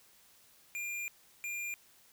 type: tone bursts at uneven times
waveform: square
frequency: 2400 Hz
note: D7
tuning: 37 cents sharp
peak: -37 dBFS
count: 2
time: 0.75-1.08 / 1.44-1.74 s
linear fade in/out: 0 ms
effects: white hiss -63 dBFS RMS until 2.12 s